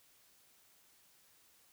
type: silence
effects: white hiss -67 dBFS RMS until 1.72 s